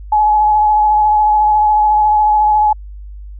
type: tone with vibrato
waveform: sine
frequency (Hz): 848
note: G#5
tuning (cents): +36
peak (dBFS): -8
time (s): 0.12-2.73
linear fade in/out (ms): 5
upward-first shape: triangle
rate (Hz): 14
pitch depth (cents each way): 23
effects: added 50 Hz sine -28 dBFS peak until 3.39 s